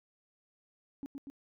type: tone with echo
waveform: sine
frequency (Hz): 277.2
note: C#4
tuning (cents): 0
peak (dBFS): -36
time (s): 1.03-1.06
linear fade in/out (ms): 0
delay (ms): 120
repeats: 2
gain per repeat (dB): -3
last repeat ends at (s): 1.3
effects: tanh soft clip ceiling -34 dBFS